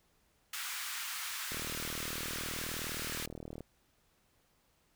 pink high-pass noise, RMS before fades -40 dBFS, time 0.53-3.26 s, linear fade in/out 5 ms, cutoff 1200 Hz, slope 24 dB/octave
click train, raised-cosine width 2 ms, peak -30 dBFS, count 83, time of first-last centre 1.52-3.607 s, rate 39.3 Hz
effects pink hiss -72 dBFS RMS until 4.95 s

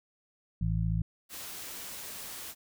harmonic tone, 54.8 Hz, A1, 6 cents flat, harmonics 1 / 2 / 3, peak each -31 / -31 / -31 dBFS, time 0.61-1.02 s, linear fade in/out 5 ms
white noise, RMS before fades -42 dBFS, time 1.29-2.55 s, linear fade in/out 50 ms
effects none

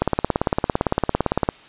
click train, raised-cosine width 1 ms, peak -3 dBFS, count 27, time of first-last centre 0.02-1.489 s, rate 17.7 Hz, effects white hiss -46 dBFS RMS until 1.68 s + resampled to 8000 Hz

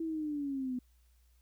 sine linear sweep, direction down, 330 to 246.9 Hz, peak -33 dBFS, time 0-0.79 s, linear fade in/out 5 ms, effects added 60 Hz sine -63 dBFS peak until 1.41 s + white hiss -75 dBFS RMS until 1.41 s

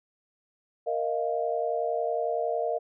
sine chord, Bb suspended fourth, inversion none, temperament equal with one note detuned, 466.2 / 622.3 / 693.2 Hz, Bb4 / Eb5 / F5, 0 / 0 / -13 cents, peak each -30 dBFS, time 0.86-2.79 s, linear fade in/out 20 ms, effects none

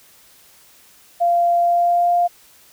sine tone with pitch glide, 692 to 700 Hz, F5 to F5, -16 to +4 cents, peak -13 dBFS, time 1.2-2.28 s, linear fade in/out 20 ms, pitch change +20 cents, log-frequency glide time 1.59-2.14 s, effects white hiss -50 dBFS RMS until 2.72 s

